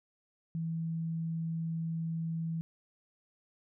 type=tone; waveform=sine; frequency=163.8 Hz; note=E3; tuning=11 cents flat; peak=-32 dBFS; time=0.55-2.61 s; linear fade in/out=0 ms; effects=none